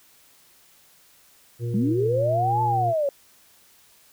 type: harmonic tone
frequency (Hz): 118.4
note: A#2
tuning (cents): +27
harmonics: 1 / 3 / 4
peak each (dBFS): -25 / -35 / -37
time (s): 1.59-2.94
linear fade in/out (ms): 50
type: linear two-way sweep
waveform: sine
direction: up then down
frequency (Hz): 185 to 880 to 544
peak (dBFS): -20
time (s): 1.74-3.09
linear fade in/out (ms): 2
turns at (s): 2.62
effects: white hiss -56 dBFS RMS until 4.12 s